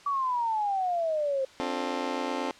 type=exponential sweep; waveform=sine; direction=down; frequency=1154 to 523.3 Hz; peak=-25 dBFS; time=0.06-1.45 s; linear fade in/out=5 ms
type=chord; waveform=20% pulse; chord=D minor seventh; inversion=third; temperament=just; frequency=264.3 / 293.7 / 352.4 / 440.5 Hz; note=C4 / D4 / F4 / A4; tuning=+18 / 0 / +16 / +2 cents; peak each=-28 / -31 / -32 / -31 dBFS; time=1.6-2.51 s; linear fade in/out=0 ms
effects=white hiss -52 dBFS RMS until 2.59 s + low-pass 5000 Hz 12 dB/octave